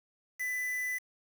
triangle tone with quantisation, 1998 Hz, B6, 20 cents sharp, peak -30 dBFS, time 0.39-0.99 s, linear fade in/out 20 ms, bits 7, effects none

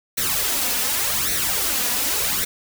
white noise with flanger, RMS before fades -22 dBFS, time 0.17-2.45 s, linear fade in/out 10 ms, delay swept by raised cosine 0.49 to 4.19 ms, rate 0.87 Hz, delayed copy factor +0.7, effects none

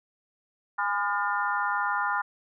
sine tone cluster, 823 / 1011 / 1216 / 1419 / 1796 Hz, G#5 / B5 / D#6 / F6 / A6, -16 / +40 / -40 / +27 / +35 cents, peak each -31 / -30 / -33 / -29 / -36 dBFS, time 0.78-2.22 s, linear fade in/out 10 ms, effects none

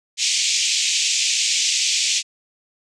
white band-pass noise, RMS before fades -20 dBFS, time 0.17-2.23 s, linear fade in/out 50 ms, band 2300 to 7500 Hz, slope 48 dB/octave, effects none

